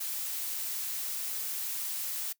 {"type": "noise", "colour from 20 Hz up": "blue", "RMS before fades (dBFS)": -35, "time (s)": [0, 2.33], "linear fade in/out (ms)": 10, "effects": ["noise-tail reverb RT60 0.1 s tail -21 dB re dry"]}